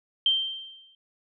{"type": "tone with exponential decay", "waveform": "sine", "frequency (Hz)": 3141, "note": "G7", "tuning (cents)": 3, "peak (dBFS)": -17, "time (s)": [0.26, 0.95], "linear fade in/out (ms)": 2, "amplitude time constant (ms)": 150, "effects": []}